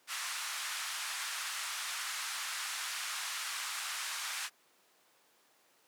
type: band-pass noise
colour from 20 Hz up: pink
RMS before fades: -39 dBFS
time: 0.07-4.5 s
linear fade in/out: 50 ms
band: 1100 to 11000 Hz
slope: 24 dB/octave
effects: pink hiss -67 dBFS RMS until 5.87 s + high-pass 400 Hz 12 dB/octave